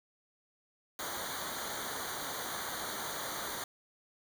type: noise with comb filter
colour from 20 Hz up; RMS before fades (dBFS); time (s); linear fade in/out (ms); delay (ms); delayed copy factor
pink; -39; 0.99-3.64; 2; 0.38; -0.95
effects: none